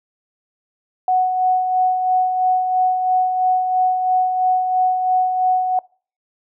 sine tone with tremolo, 740 Hz, F#5, in tune, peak -12 dBFS, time 1.08-5.79 s, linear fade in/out 2 ms, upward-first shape sine, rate 3 Hz, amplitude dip 45%, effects noise-tail reverb RT60 0.4 s tail -24 dB re dry

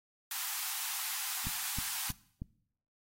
white high-pass noise, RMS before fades -37 dBFS, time 0.31-2.11 s, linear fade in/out 2 ms, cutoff 740 Hz, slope 96 dB/octave
click train, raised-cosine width 5 ms, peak -26 dBFS, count 4, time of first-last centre 1.47-2.419 s, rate 3.16 Hz
effects noise-tail reverb RT60 0.7 s tail -21 dB re dry + AAC 48 kbps

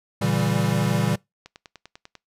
square chord, A# diminished seventh, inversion none, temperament equal with one note detuned, 116.54 / 141.91 / 164.81 / 196 Hz, A#2 / C#3 / E3 / G3, 0 / +41 / 0 / 0 cents, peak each -26 dBFS, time 0.21-1.16 s, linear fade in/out 10 ms
click train, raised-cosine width 0.2 ms, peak -24 dBFS, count 8, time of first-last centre 1.46-2.153 s, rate 10.1 Hz
effects noise-tail reverb RT60 0.2 s tail -25 dB re dry + resampled to 32000 Hz

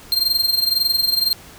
45% pulse tone with amplitude modulation, 4186 Hz, C8, in tune, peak -12 dBFS, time 0.12-1.33 s, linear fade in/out 0 ms, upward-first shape sine, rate 21.9 Hz, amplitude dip 75%, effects pink hiss -42 dBFS RMS until 1.58 s

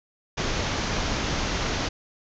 pink low-pass noise, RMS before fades -27 dBFS, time 0.37-1.89 s, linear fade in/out 10 ms, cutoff 6700 Hz, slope 96 dB/octave, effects none

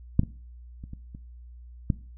clicks, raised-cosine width 5 ms, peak -6 / -18 / -28 / -26 / -28 / -10 dBFS, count 6, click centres 0.194 / 0.234 / 0.839 / 0.934 / 1.149 / 1.902 s, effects noise-tail reverb RT60 0.4 s tail -19 dB re dry + added 60 Hz sine -43 dBFS peak until 2.17 s

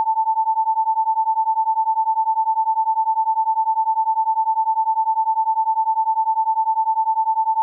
sine beating tone pair, 880 / 890 Hz, A5 / A5, 0 / +20 cents, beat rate 10 Hz, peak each -19 dBFS, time 0-7.62 s, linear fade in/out 0 ms, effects none

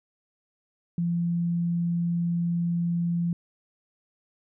sine tone, 171.3 Hz, F3, 33 cents flat, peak -23 dBFS, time 0.98-3.33 s, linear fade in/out 2 ms, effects none

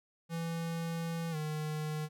square tone with pitch glide, 166.3 to 153.38 Hz, E3 to D#3, +16 to -24 cents, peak -35 dBFS, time 0.29-2.09 s, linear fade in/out 50 ms, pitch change -140 cents, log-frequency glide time 1.31-1.36 s, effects none

